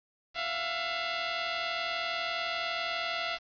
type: tone pair together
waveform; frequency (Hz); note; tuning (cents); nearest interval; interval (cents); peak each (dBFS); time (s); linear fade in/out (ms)
10% pulse; 672 / 712; E5 / F5; +33 / +33; minor second; 100; -24 / -27; 0.34-3.39; 50
effects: resampled to 11025 Hz + 8-bit